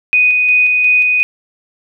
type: tone with tremolo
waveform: sine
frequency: 2489 Hz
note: D#7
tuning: in tune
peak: -7 dBFS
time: 0.13-1.23 s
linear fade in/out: 0 ms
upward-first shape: square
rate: 2.8 Hz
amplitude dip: 25%
effects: none